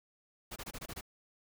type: noise bursts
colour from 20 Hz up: pink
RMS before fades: -43 dBFS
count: 7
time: 0.51-1.011 s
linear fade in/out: 10 ms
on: 51 ms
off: 24 ms
effects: none